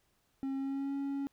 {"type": "tone with pitch glide", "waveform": "triangle", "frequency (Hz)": [270, 277.8], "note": ["C#4", "C#4"], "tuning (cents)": [-45, 4], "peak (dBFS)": -31, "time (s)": [0.43, 1.27], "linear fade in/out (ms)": 0, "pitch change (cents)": 49, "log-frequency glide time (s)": [0.56, 0.94], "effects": ["pink hiss -74 dBFS RMS until 1.32 s"]}